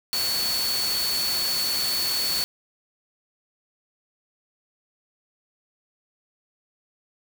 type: tone in noise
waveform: sine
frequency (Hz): 4435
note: C#8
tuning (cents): 0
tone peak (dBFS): -24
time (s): 0.13-2.44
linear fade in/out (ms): 0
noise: white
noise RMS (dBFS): -29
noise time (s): 0.13-2.44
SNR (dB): +2
effects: none